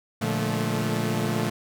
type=chord; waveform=sawtooth; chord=Bb major seventh; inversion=none; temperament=equal with one note detuned; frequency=116.54 / 146.83 / 174.61 / 217.1 Hz; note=Bb2 / D3 / F3 / A3; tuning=0 / 0 / 0 / -23 cents; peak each=-25 / -27 / -27 / -24 dBFS; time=0.21-1.5 s; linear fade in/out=10 ms; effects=none